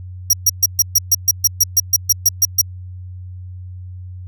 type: tone bursts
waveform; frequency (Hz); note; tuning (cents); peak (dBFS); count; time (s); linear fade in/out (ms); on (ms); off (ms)
sawtooth; 5690; F8; +31; -6; 15; 0.3-2.615; 5; 33; 130
effects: added 91 Hz sine -29 dBFS peak until 4.27 s